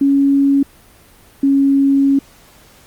sine tone pair in turn, 277.9 / 275.8 Hz, C#4 / C#4, +4 / -9 cents, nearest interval unison, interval 13 cents, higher first, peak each -9 dBFS, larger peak neither, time 0.01-0.63 / 1.43-2.19 s, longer second, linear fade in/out 5 ms, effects pink hiss -46 dBFS RMS until 2.86 s + Opus 32 kbps

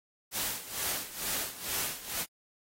white noise with tremolo, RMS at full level -32 dBFS, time 0.31-2.26 s, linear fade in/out 50 ms, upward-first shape sine, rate 2.2 Hz, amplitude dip 80%, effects AAC 48 kbps

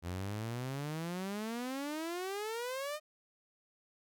sawtooth exponential sweep, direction up, 84.4 to 620 Hz, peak -33 dBFS, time 0.02-3 s, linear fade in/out 50 ms, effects none

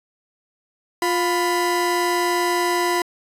30% pulse tone pair together, 351.8 / 995 Hz, F4 / B5, +13 / +13 cents, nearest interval octave + tritone, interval 1800 cents, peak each -18 / -19 dBFS, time 1.02-3.02 s, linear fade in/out 2 ms, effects resampled to 32000 Hz

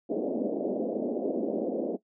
pink band-pass noise, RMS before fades -30 dBFS, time 0.09-1.97 s, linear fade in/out 20 ms, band 220 to 620 Hz, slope 48 dB/octave, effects noise-tail reverb RT60 0.1 s tail -17 dB re dry

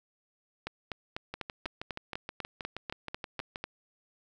two click trains, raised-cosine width 0.3 ms, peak -21 / -19 dBFS, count 15 / 13, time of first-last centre 1.34-3.559 / 0.67-3.64 s, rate 6.31 / 4.04 Hz, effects none

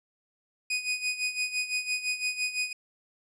sawtooth tone with tremolo, 2488 Hz, D#7, 1 cent flat, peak -22 dBFS, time 0.7-2.73 s, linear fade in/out 5 ms, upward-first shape sine, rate 5.9 Hz, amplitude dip 75%, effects resampled to 22050 Hz

